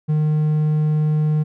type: tone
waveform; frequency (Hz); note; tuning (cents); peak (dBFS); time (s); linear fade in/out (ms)
triangle; 152.9; D#3; -30; -13; 0.08-1.44; 20
effects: none